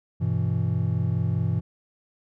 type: chord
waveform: triangle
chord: E minor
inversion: first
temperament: just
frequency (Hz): 98.89 / 123.61 / 164.81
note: G2 / B2 / E3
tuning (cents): +16 / +2 / 0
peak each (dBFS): -24 / -24 / -25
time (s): 0.2-1.61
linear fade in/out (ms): 20
effects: none